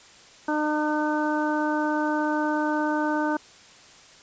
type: harmonic tone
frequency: 302.8 Hz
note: D#4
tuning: 47 cents flat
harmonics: 1 / 2 / 3 / 4 / 5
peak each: -25 / -30 / -28 / -35 / -31 dBFS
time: 0.48-3.37 s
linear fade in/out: 5 ms
effects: white hiss -50 dBFS RMS until 4.22 s + resampled to 16000 Hz